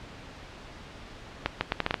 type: accelerating click train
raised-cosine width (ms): 0.3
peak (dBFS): -8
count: 7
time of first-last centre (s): 1.46-1.942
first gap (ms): 150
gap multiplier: 0.74
effects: pink hiss -45 dBFS RMS until 2 s + low-pass 4000 Hz 12 dB/octave